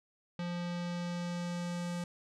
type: tone with low-pass filter sweep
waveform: square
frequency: 174.61 Hz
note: F3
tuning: in tune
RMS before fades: -37 dBFS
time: 0.39-2.04 s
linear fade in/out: 2 ms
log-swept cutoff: 4100 to 8600 Hz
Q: 1.2
effects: none